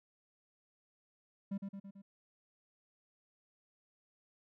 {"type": "tone with echo", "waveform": "triangle", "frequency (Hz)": 197.2, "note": "G3", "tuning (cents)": 11, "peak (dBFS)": -33, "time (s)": [1.51, 1.58], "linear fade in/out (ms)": 10, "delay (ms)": 110, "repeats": 4, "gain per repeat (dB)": -4, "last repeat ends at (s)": 2.02, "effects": []}